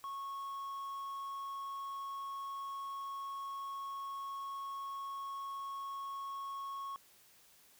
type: tone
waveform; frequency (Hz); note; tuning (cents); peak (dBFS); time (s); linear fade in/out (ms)
triangle; 1100; C#6; -14; -38; 0.04-6.96; 0
effects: white hiss -64 dBFS RMS until 7.79 s